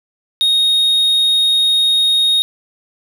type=tone; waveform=triangle; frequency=3729 Hz; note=A#7; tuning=in tune; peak=-9 dBFS; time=0.41-2.42 s; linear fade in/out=0 ms; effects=none